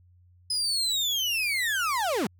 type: linear sweep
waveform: 35% pulse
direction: down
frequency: 5070 to 164.81 Hz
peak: -23 dBFS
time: 0.5-2.27 s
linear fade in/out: 5 ms
effects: added 89 Hz sine -55 dBFS peak until 2.39 s